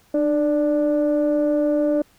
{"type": "tone pair together", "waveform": "sine", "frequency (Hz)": [300.3, 587.3], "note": ["D4", "D5"], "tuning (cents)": [39, 0], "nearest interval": "octave", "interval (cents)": 1161, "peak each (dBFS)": -18, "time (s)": [0.14, 2.02], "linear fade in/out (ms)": 5, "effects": ["tanh soft clip ceiling -12 dBFS", "pink hiss -57 dBFS RMS until 2.18 s"]}